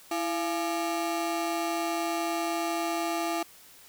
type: ring-modulated tone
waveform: 30% pulse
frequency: 510 Hz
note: C5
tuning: 44 cents flat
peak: -22 dBFS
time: 0.11-3.43 s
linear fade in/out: 5 ms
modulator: 178 Hz
effects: white hiss -53 dBFS RMS until 3.88 s